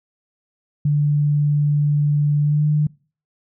sine tone with pitch glide, 146.83 to 150.18 Hz, D3 to D3, 0 to +39 cents, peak -14 dBFS, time 0.85-2.87 s, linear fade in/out 5 ms, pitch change +39 cents, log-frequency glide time 2.41-2.65 s, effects noise-tail reverb RT60 0.4 s tail -24 dB re dry

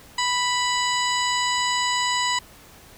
harmonic tone with a mistuned harmonic, 987.8 Hz, B5, in tune, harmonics 1 / 2 / 3 / 4 / 5 / 7 / 8, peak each -24 / -27 / -29 / -30 / -31 / -32 / -33 dBFS, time 0.18-2.39 s, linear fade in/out 5 ms, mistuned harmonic 8, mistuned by -25 cents, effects pink hiss -48 dBFS RMS until 2.97 s

